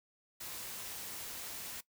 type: noise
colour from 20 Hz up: white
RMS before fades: -44 dBFS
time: 0.4-1.81 s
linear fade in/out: 10 ms
effects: noise-tail reverb RT60 0.1 s tail -19 dB re dry